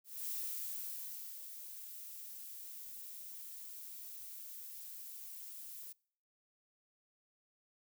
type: noise with ADSR envelope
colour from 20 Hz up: violet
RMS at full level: -40 dBFS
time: 0.04-5.93 s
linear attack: 240 ms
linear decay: 1100 ms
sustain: -9 dB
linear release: 13 ms
effects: noise-tail reverb RT60 0.6 s tail -26 dB re dry